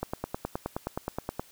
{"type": "click train", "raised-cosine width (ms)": 1, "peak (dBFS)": -16, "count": 14, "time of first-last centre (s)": [0.03, 1.396], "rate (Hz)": 9.52, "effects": ["white hiss -56 dBFS RMS until 1.51 s"]}